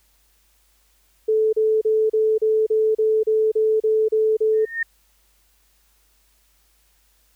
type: tone bursts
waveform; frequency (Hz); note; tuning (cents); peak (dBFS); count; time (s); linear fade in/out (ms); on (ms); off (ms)
sine; 436.3; A4; -15; -15; 12; 1.28-4.654; 10; 250; 34
type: tone with exponential growth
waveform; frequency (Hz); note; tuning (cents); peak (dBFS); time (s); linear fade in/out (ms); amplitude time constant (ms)
sine; 1834; A#6; -29; -17; 4.53-4.83; 5; 64
effects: added 50 Hz sine -62 dBFS peak until 7.35 s + white hiss -62 dBFS RMS until 7.35 s